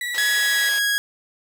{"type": "tone with vibrato", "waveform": "35% pulse", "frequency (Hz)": 1941, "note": "B6", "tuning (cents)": -31, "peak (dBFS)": -23, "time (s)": [0.01, 0.69], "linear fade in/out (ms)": 2, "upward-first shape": "square", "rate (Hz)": 20, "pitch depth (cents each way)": 20}
{"type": "band-pass noise", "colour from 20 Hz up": "white", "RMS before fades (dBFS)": -35, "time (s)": [0.14, 0.79], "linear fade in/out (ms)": 5, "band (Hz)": [400, 6000], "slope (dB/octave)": 24}
{"type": "tone with pitch glide", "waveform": "sawtooth", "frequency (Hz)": [1682, 1653.1], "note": ["G#6", "G#6"], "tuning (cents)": [22, -8], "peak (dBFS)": -15, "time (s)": [0.18, 0.98], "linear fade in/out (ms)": 0, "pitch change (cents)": -30, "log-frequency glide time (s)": [0.28, 0.78]}
{"effects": []}